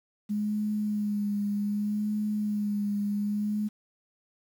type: tone with vibrato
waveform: sine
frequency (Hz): 207.7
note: G#3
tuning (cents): 0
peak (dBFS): -26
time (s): 0.29-3.69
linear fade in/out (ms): 20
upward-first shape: sine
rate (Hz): 0.65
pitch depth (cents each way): 29
effects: 9-bit